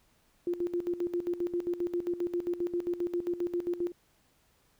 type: tone with tremolo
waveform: sine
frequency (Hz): 349.2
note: F4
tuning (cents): 0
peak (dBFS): -27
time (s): 0.47-3.92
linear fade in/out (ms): 2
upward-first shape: square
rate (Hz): 7.5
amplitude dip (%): 75
effects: pink hiss -68 dBFS RMS until 4.79 s